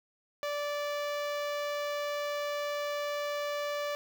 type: tone with notch filter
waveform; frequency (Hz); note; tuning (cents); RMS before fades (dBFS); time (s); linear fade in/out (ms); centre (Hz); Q
sawtooth; 583; D5; -13; -34; 0.43-3.95; 0; 10000; 0.65
effects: 11-bit